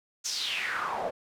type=noise with band-pass filter sweep; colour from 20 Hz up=pink; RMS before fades=-32 dBFS; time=0.24-1.11 s; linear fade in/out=20 ms; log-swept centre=6500 to 550 Hz; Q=4.4; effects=none